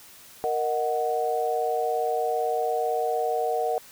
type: chord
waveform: sine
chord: D# minor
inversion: second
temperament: equal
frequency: 466.2 / 622.3 / 740 Hz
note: A#4 / D#5 / F#5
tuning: 0 / 0 / 0 cents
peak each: -27 / -30 / -26 dBFS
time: 0.44-3.78 s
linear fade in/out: 0 ms
effects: white hiss -49 dBFS RMS until 3.91 s